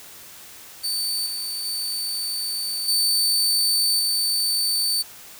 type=tone with level steps; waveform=sawtooth; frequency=4548 Hz; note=C#8; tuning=44 cents sharp; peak=-20 / -24 / -22 / -15 / -17 dBFS; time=0.83-5.03 s; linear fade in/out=20 ms; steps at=1.26 / 1.65 / 2.88 / 3.99 s; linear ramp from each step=5 ms; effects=white hiss -43 dBFS RMS until 5.39 s